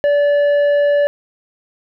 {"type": "tone with tanh clipping", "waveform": "sine", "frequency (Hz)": 578, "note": "D5", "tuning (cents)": -28, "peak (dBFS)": -12, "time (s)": [0.04, 1.07], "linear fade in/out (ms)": 0, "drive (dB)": 7, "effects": []}